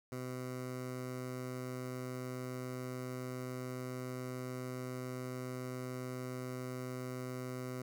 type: tone with notch filter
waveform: 15% pulse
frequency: 127.1 Hz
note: C3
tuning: 50 cents flat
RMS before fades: -42 dBFS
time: 0.12-7.82 s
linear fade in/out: 2 ms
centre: 3300 Hz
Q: 1.5
effects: none